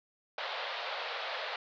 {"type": "band-pass noise", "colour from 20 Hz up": "pink", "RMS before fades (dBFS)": -38, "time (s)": [0.38, 1.56], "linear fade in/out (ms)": 2, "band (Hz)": [510, 4400], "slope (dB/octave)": 48, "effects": []}